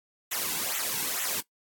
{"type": "noise with flanger", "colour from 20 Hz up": "white", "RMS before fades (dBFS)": -30, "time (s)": [0.31, 1.41], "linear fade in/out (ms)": 10, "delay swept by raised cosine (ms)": [0.2, 1.7], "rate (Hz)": 2.2, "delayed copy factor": -0.8, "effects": ["noise-tail reverb RT60 0.1 s tail -18 dB re dry", "AAC 64 kbps"]}